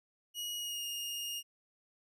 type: tone with pitch glide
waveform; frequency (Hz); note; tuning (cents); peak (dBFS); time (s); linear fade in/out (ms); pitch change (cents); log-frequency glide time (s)
sawtooth; 2900 to 2844; F#7 to F7; -35 to +31; -34; 0.34-1.43; 50; -34; 0.57-0.84
effects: none